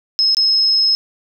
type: tone with dropouts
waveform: sine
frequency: 5170 Hz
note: E8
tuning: 34 cents flat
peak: -11 dBFS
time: 0.19-0.95 s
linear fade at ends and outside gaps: 0 ms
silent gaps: 0.347-0.369 s
effects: none